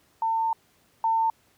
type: tone pair in turn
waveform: sine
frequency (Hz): 901 / 901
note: A5 / A5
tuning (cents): +41 / +41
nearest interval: unison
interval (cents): 0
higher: neither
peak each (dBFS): -22 / -20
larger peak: second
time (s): 0.22-0.53 / 1.04-1.3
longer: first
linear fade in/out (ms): 2
effects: pink hiss -63 dBFS RMS until 1.57 s + high-pass 80 Hz 12 dB/octave